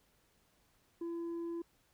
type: tone with tanh clipping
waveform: sine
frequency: 337.7 Hz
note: E4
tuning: 42 cents sharp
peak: -38 dBFS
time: 1.01-1.62 s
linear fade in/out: 5 ms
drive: 3 dB
effects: pink hiss -72 dBFS RMS until 1.93 s